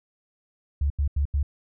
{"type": "tone bursts", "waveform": "sine", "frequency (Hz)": 71.3, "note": "C#2", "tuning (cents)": 49, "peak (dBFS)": -20, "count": 4, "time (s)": [0.81, 1.43], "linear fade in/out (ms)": 5, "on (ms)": 92, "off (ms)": 84, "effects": []}